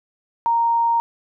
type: tone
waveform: sine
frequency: 930 Hz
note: A#5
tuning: 4 cents flat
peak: -15 dBFS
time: 0.46-1 s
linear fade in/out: 0 ms
effects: none